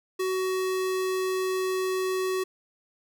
square tone, 374.4 Hz, F#4, 20 cents sharp, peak -26 dBFS, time 0.19-2.44 s, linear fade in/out 10 ms, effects none

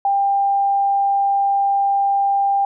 sine tone, 795 Hz, G5, 24 cents sharp, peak -14 dBFS, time 0.05-2.65 s, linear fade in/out 2 ms, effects none

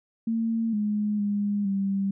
sine tone with pitch steps, 226.8 / 209.4 / 204.4 / 196.2 Hz, A#3 / G#3 / G#3 / G3, -47 / +15 / -27 / +2 cents, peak -23 dBFS, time 0.27-2.11 s, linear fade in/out 5 ms, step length 460 ms, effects none

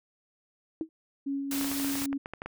sine tone with exponential decay, 320 Hz, D#4, 49 cents sharp, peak -25 dBFS, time 0.81-0.89 s, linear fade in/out 1 ms, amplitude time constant 17 ms
sine tone with tremolo, 277.2 Hz, C#4, in tune, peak -28 dBFS, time 1.26-2.18 s, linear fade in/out 10 ms, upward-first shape sine, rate 3.7 Hz, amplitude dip 35%
white noise, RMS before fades -35 dBFS, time 1.51-2.06 s, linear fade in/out 2 ms
clicks, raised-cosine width 0.5 ms, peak -22 dBFS, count 12, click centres 1.612 / 1.645 / 1.716 / 1.799 / 1.846 / 1.955 / 2.019 / 2.129 / 2.259 / 2.336 / 2.419 / 2.46 s
effects none

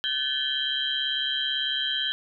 sine tone cluster, 1530 / 1732 / 3067 / 3205 / 3941 Hz, G6 / A6 / G7 / G7 / B7, -42 / -28 / -38 / +38 / -4 cents, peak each -35 / -34 / -31 / -27 / -36 dBFS, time 0.04-2.12 s, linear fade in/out 0 ms, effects none

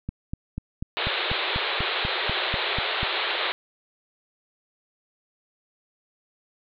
click train, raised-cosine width 5 ms, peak -17 dBFS, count 13, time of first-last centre 0.09-3.031 s, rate 4.08 Hz
white band-pass noise, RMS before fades -27 dBFS, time 0.97-3.52 s, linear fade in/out 0 ms, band 340 to 4100 Hz, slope 96 dB/octave
effects none

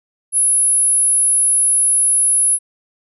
sine tone, 10560 Hz, E9, 2 cents sharp, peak -11 dBFS, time 0.32-2.59 s, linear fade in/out 50 ms, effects none

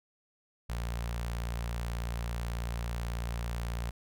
sawtooth tone with notch filter, 58.27 Hz, A#1, in tune, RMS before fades -35 dBFS, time 0.69-3.91 s, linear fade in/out 10 ms, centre 310 Hz, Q 0.8, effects none

